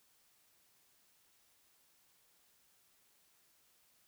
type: silence
effects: white hiss -71 dBFS RMS until 4.07 s

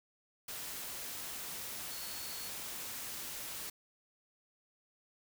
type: tone in noise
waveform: sine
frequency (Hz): 4388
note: C#8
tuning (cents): -18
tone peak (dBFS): -49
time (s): 1.91-2.49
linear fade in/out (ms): 5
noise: white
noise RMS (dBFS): -43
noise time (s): 0.48-3.7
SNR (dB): -9
effects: none

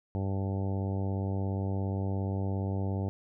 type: harmonic tone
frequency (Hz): 97.2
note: G2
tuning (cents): -14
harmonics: 1 / 2 / 3 / 4 / 5 / 6 / 7 / 8 / 9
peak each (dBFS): -30 / -36 / -40 / -42 / -44 / -46 / -47 / -48 / -49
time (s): 0.15-3.09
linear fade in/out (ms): 0
effects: none

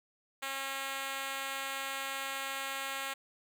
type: tone with high-pass filter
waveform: 5% pulse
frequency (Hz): 271.5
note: C#4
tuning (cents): -36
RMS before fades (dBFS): -38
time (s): 0.42-3.14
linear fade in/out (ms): 10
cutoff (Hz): 560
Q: 0.64
effects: none

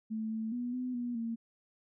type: tone with pitch steps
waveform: sine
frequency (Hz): 219.7 / 221.4 / 243.7 / 251.9 / 242.1 / 229.3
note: A3 / A3 / B3 / B3 / B3 / A#3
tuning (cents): -2 / +11 / -23 / +34 / -34 / -28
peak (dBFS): -33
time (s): 0.1-1.36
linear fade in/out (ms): 20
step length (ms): 210
effects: none

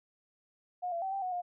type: tone with pitch steps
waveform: sine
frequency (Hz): 720 / 680 / 767 / 784 / 735 / 711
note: F#5 / F5 / G5 / G5 / F#5 / F5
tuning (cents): -47 / -46 / -38 / 0 / -12 / +31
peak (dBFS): -32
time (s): 0.82-1.42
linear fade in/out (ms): 20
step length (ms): 100
effects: none

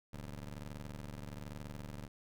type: ring-modulated tone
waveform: 20% pulse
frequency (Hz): 73.42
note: D2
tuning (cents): 0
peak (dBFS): -36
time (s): 0.13-2.08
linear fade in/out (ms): 5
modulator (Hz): 47.3
effects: none

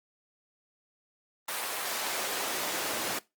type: noise with high-pass filter sweep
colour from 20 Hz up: pink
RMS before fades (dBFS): -33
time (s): 1.48-3.19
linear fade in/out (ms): 5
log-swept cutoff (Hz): 740 to 310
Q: 0.73
effects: noise-tail reverb RT60 0.2 s tail -19 dB re dry + Opus 32 kbps

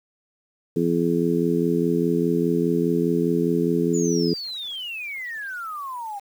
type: harmonic tone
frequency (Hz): 84.9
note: F2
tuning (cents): -48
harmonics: 2 / 3 / 4 / 5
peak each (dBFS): -24 / -24 / -24 / -24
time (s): 0.76-4.34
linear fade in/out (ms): 5
type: exponential sweep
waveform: sine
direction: down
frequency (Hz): 7110 to 784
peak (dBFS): -29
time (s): 3.93-6.2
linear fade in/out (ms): 20
effects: 8-bit

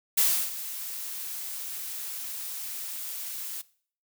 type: noise with ADSR envelope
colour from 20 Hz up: blue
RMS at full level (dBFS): -21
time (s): 0.17-3.62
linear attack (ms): 11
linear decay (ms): 320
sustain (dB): -15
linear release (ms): 14
effects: noise-tail reverb RT60 0.5 s tail -20 dB re dry

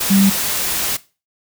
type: tone in noise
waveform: sine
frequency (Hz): 196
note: G3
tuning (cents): 0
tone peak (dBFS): -10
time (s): 0.1-0.3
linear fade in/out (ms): 10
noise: white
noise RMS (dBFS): -20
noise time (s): 0-0.97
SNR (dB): +7
effects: noise-tail reverb RT60 0.3 s tail -18 dB re dry

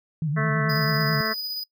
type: tone with vibrato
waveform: sine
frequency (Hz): 151.1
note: D3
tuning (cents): +50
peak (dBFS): -22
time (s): 0.22-1.21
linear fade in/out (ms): 2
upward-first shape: sine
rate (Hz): 9.2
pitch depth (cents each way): 110
type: harmonic tone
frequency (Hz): 218.9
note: A3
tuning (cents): -9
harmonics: 1 / 2 / 3 / 5 / 6 / 7 / 8 / 9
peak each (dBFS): -32 / -32 / -32 / -32 / -32 / -32 / -32 / -32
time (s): 0.36-1.34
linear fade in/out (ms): 20
type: tone with tremolo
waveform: square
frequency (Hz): 4964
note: D#8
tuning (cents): -5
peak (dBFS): -28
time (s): 0.69-1.64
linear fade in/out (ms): 10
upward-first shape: square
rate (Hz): 16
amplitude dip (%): 25
effects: noise-tail reverb RT60 0.1 s tail -22 dB re dry

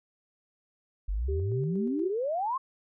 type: exponential sweep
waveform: sine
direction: up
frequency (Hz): 44.22 to 1100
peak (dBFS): -27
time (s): 1.08-2.58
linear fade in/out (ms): 10
type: tone with tremolo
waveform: sine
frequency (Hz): 390.7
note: G4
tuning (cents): -6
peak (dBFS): -31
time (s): 1.28-2.1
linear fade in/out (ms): 10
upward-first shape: square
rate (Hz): 4.2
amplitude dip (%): 40
effects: none

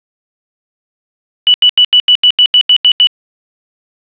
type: tone bursts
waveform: sine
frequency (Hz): 2960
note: F#7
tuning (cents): 0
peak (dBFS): -3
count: 11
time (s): 1.47-3.07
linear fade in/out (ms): 0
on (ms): 70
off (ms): 83
effects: resampled to 8000 Hz + 7-bit

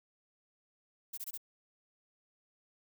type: noise bursts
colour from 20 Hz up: violet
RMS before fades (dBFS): -41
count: 4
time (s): 1.13-1.377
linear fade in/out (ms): 10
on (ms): 46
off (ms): 21
effects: none

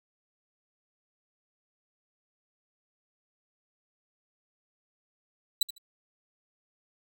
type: tone with echo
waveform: sawtooth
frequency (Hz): 3951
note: B7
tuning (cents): 0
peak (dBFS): -18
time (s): 5.61-5.63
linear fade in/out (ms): 5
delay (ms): 76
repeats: 2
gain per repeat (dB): -14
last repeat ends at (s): 5.782
effects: none

